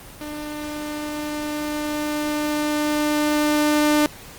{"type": "tone with level ramp", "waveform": "sawtooth", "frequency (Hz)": 299.2, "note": "D4", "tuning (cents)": 32, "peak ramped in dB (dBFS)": [-26, -11], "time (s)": [0.21, 4.06], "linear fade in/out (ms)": 0, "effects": ["pink hiss -41 dBFS RMS until 4.38 s", "Opus 24 kbps"]}